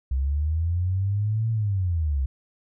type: linear two-way sweep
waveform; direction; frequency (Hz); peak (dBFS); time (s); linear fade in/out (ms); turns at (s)
sine; up then down; 64 to 114 to 64; -21; 0.11-2.26; 5; 1.5
effects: none